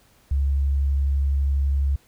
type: tone with vibrato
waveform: sine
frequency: 69.3 Hz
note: C#2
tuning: in tune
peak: -18 dBFS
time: 0.31-1.96 s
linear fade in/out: 5 ms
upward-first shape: sine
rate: 12 Hz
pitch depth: 10 cents each way
effects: pink hiss -58 dBFS RMS until 2.07 s